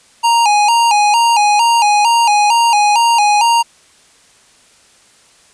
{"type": "tone with vibrato", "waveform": "square", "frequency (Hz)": 880, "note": "A5", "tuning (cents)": 0, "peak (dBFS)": -9, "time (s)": [0.23, 3.63], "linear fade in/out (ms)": 20, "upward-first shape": "square", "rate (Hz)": 2.2, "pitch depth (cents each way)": 100, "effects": ["white hiss -48 dBFS RMS until 5.53 s", "resampled to 22050 Hz"]}